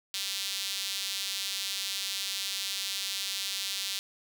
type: tone with high-pass filter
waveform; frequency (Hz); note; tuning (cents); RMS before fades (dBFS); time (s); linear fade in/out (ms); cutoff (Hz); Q
sawtooth; 196; G3; 0; -34; 0.14-3.99; 0; 3700; 2
effects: none